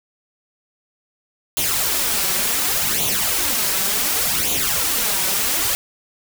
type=noise with flanger; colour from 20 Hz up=white; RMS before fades=-20 dBFS; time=1.57-5.75 s; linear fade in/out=0 ms; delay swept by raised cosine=0.29 to 5.29 ms; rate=0.68 Hz; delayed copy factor=+0.65; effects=none